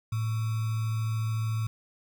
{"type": "tone with sample-and-hold", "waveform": "sine", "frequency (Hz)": 110.8, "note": "A2", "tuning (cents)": 13, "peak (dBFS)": -26, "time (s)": [0.12, 1.67], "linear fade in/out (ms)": 5, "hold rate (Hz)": 1225, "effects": []}